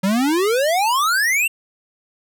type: exponential sweep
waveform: square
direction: up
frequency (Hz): 183.6 to 2794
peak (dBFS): -16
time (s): 0.03-1.48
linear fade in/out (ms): 10
effects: none